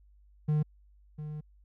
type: tone pair in turn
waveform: triangle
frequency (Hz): 151.5 / 151.5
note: D#3 / D#3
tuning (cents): -46 / -46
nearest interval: unison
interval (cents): 0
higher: neither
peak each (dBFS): -22 / -34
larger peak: first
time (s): 0.48-0.63 / 1.18-1.41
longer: second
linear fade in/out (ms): 10
effects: added 50 Hz sine -57 dBFS peak until 1.64 s